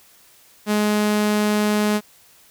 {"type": "tone", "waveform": "sawtooth", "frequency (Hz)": 210, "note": "G#3", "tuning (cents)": 19, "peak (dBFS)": -13, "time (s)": [0.66, 2.01], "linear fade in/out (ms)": 50, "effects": ["white hiss -52 dBFS RMS until 2.5 s"]}